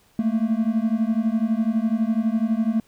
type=beating tone pair; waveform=triangle; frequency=217.4 / 229.4 Hz; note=A3 / A#3; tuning=-21 / -28 cents; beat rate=12 Hz; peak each=-20 dBFS; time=0.19-2.8 s; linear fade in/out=2 ms; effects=pink hiss -59 dBFS RMS until 2.87 s